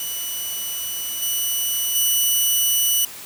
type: tone with level steps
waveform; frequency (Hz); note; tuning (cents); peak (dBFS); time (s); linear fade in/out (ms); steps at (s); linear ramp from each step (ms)
5% pulse; 2960; F#7; 0; -17 / -12 / -8; 0-3.05; 2; 1.22 / 1.95; 5
effects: white hiss -37 dBFS RMS until 3.25 s